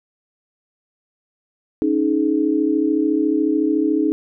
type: chord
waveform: sine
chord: C# suspended second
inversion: none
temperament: equal with one note detuned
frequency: 277.2 / 311.1 / 423.8 Hz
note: C#4 / D#4 / G#4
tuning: 0 / 0 / +35 cents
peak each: -21 / -17 / -23 dBFS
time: 1.82-4.12 s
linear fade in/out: 0 ms
effects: none